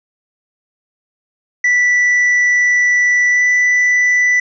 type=tone with pitch glide; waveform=triangle; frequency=1967 to 1980.7 Hz; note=B6 to B6; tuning=-7 to +5 cents; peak=-8 dBFS; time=1.64-4.4 s; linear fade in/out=5 ms; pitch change=+12 cents; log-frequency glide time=3.3-3.43 s; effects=resampled to 16000 Hz